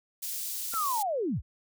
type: high-pass noise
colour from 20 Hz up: white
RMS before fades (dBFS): -35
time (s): 0.22-1.03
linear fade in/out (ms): 10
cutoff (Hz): 4900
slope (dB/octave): 12
type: linear sweep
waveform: sine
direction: down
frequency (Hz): 1410 to 30.99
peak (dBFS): -27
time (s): 0.72-1.42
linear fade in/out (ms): 50
type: clicks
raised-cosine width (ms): 0.5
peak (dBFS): -28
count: 2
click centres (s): 0.737 / 0.741
effects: none